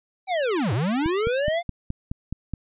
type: linear two-way sweep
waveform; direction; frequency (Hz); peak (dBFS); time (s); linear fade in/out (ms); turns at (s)
square; down then up; 786 to 96.6 to 710; -22; 0.27-1.63; 50; 0.73
type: click train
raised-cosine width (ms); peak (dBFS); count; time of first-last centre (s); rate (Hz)
5; -16; 8; 1.06-2.537; 4.74
effects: resampled to 8000 Hz